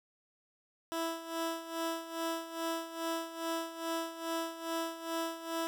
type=tone with tremolo; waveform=15% pulse; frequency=329.7 Hz; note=E4; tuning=in tune; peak=-26 dBFS; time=0.92-5.67 s; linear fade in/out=0 ms; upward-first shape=sine; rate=2.4 Hz; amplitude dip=75%; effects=none